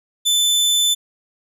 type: tone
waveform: sawtooth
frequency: 3520 Hz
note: A7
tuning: in tune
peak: -11 dBFS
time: 0.25-0.95 s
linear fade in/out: 20 ms
effects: resampled to 32000 Hz

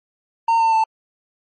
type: tone with pitch steps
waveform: triangle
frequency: 915 / 900.8 / 886.9 Hz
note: A#5 / A5 / A5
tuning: -32 / +40 / +14 cents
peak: -11 dBFS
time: 0.48-0.84 s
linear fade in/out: 5 ms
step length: 120 ms
effects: MP3 32 kbps

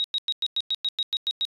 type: tone bursts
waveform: sine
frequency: 3800 Hz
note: A#7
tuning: 33 cents sharp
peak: -22 dBFS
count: 11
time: 0-1.451 s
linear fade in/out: 0 ms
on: 41 ms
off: 100 ms
effects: resampled to 24000 Hz

